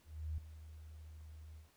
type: tone with ADSR envelope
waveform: sine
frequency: 77.78 Hz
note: D#2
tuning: in tune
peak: -36 dBFS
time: 0.04-1.7 s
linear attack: 340 ms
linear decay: 3 ms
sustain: -14 dB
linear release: 140 ms
effects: pink hiss -70 dBFS RMS until 1.76 s

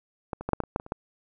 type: clicks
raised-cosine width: 1 ms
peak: -16 / -22 / -15 / -7 / -12 / -24 / -10 / -23 / -29 / -14 dBFS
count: 10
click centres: 0.332 / 0.41 / 0.49 / 0.533 / 0.603 / 0.637 / 0.761 / 0.799 / 0.864 / 0.921 s
effects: none

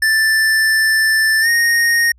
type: tone with pitch glide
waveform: square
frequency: 1765 to 1860.3 Hz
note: A6 to A#6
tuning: +5 to -4 cents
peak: -12 dBFS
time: 0.02-2.12 s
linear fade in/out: 5 ms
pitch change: +91 cents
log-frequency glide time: 1.41-1.48 s
effects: added 60 Hz sine -46 dBFS peak until 2.18 s + resampled to 32000 Hz

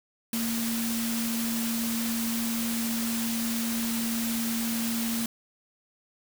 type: tone in noise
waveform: sine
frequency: 230 Hz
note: A#3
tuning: 23 cents flat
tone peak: -28 dBFS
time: 0.33-5.26 s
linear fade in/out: 2 ms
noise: white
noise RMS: -33 dBFS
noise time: 0.33-5.26 s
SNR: +2 dB
effects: none

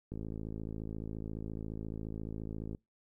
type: click train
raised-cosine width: 3 ms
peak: -28 dBFS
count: 144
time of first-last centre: 0.12-2.749 s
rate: 54.4 Hz
effects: noise-tail reverb RT60 0.2 s tail -26 dB re dry

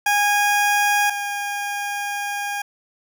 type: tone pair in turn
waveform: 20% pulse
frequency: 821 / 813.4 Hz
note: G#5 / G#5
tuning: -20 / -36 cents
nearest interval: unison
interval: 16 cents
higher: first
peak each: -11 / -19 dBFS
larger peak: first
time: 0.06-1.1 / 1.1-2.62 s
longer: second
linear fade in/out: 5 ms
effects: none

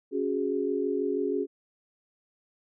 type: chord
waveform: sine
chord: C# suspended fourth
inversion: none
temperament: just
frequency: 277.2 / 369.6 / 415.8 Hz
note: C#4 / F#4 / G#4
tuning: 0 / -2 / +2 cents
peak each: -31 / -30 / -29 dBFS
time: 0.11-1.47 s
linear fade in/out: 50 ms
effects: none

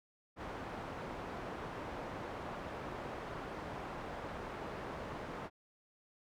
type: low-pass noise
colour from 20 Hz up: white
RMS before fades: -44 dBFS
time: 0.36-5.5 s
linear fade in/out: 50 ms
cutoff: 980 Hz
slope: 12 dB/octave
effects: none

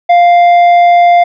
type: tone with tanh clipping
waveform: triangle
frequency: 698.5 Hz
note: F5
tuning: in tune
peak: -4 dBFS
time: 0.09-1.24 s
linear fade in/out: 10 ms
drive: 11 dB
effects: none

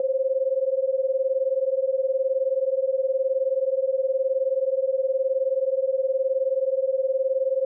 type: beating tone pair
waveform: sine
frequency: 521 / 540 Hz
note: C5 / C#5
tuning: -7 / -45 cents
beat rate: 19 Hz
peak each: -23 / -24 dBFS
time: 0-7.65 s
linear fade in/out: 2 ms
effects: none

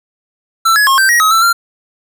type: tone with pitch steps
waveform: square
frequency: 1336 / 1686 / 1078 / 1561 / 1895 / 1273 / 1333 / 1381 Hz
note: E6 / G#6 / C#6 / G6 / A#6 / D#6 / E6 / F6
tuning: +23 / +26 / -49 / -8 / +28 / +39 / +19 / -20 cents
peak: -8 dBFS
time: 0.65-1.53 s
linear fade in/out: 10 ms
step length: 110 ms
effects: none

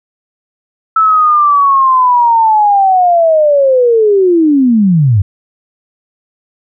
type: linear sweep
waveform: sine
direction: down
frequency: 1318.5 to 90.6 Hz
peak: -5 dBFS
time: 0.96-5.22 s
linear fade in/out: 5 ms
effects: none

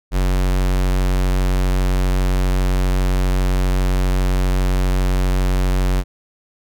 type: tone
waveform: square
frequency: 46.25 Hz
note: F#1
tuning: in tune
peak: -15 dBFS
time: 0.11-6.04 s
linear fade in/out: 50 ms
effects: none

